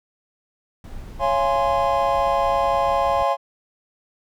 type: noise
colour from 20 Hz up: brown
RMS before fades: -36 dBFS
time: 0.84-3.23 s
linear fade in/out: 2 ms
type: chord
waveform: triangle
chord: Db major seventh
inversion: none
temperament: equal with one note detuned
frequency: 554.4 / 684.9 / 830.6 / 1046.5 Hz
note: Db5 / F5 / Ab5 / C6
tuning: 0 / -34 / 0 / 0 cents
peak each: -21 dBFS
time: 1.19-3.37 s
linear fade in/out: 50 ms
effects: none